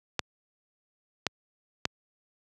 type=clicks; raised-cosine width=0.2 ms; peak=-8 / -8 / -8 dBFS; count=3; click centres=0.193 / 1.267 / 1.854 s; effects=high-pass 80 Hz 12 dB/octave